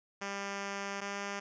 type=tone pair in turn; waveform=5% pulse; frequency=198.9 / 200.3 Hz; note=G3 / G3; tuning=+25 / +38 cents; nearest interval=unison; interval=13 cents; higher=second; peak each=-25 dBFS; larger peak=neither; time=0.21-1.01 / 1.01-1.4 s; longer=first; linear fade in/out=10 ms; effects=resampled to 16000 Hz